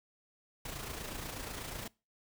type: noise with amplitude modulation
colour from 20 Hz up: pink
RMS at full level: -40 dBFS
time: 0.65-1.88 s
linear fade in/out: 5 ms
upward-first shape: sine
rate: 28.2 Hz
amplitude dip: 50%
effects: noise-tail reverb RT60 0.3 s tail -24 dB re dry